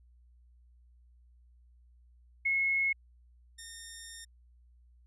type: tone pair in turn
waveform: sine / 5% pulse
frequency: 2176 / 1829.8 Hz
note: C#7 / A#6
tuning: -33 / -33 cents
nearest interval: minor third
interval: 300 cents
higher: first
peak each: -26 / -33 dBFS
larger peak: first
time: 2.45-2.93 / 3.58-4.25 s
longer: second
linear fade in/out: 10 ms
effects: added 60 Hz sine -58 dBFS peak until 5.06 s + resampled to 24000 Hz